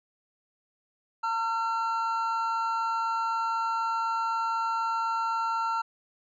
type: tone pair together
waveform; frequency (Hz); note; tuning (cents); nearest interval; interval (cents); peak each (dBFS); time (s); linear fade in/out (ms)
triangle; 909 / 1362; A#5 / F6; -44 / -44; perfect fifth; 700; -27; 1.23-5.82; 10
effects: resampled to 16000 Hz